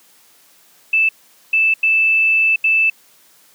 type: tone bursts at uneven times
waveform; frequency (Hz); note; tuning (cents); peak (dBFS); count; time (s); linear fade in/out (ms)
sine; 2637; E7; 0; -11; 4; 0.93-1.09 / 1.53-1.74 / 1.83-2.56 / 2.64-2.9; 5
effects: white hiss -51 dBFS RMS until 3.54 s + high-pass 150 Hz 12 dB/octave